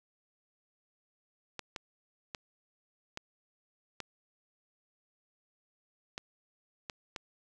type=clicks; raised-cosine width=0.2 ms; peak=-21 dBFS; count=8; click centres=1.593 / 1.762 / 2.348 / 3.174 / 4.003 / 6.179 / 6.898 / 7.162 s; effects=none